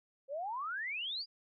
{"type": "exponential sweep", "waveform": "sine", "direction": "up", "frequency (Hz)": [523.3, 4978], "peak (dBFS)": -36, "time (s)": [0.28, 1.26], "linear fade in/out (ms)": 50, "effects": []}